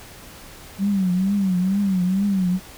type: tone with vibrato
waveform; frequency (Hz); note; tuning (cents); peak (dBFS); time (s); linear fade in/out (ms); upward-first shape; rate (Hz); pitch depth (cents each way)
sine; 190.7; G3; -47; -17; 0.78-2.6; 50; triangle; 2.2; 130
effects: pink hiss -42 dBFS RMS until 2.77 s